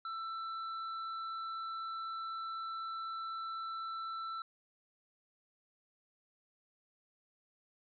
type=tone with tanh clipping; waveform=sine; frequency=1332 Hz; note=E6; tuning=18 cents sharp; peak=-40 dBFS; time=0.05-4.42 s; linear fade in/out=2 ms; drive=9 dB; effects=resampled to 11025 Hz